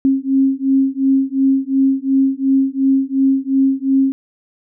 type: beating tone pair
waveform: sine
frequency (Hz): 267.7 / 270.5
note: C4 / C#4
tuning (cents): +40 / -42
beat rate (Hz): 2.8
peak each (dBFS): -15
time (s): 0.05-4.12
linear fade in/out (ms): 0
effects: none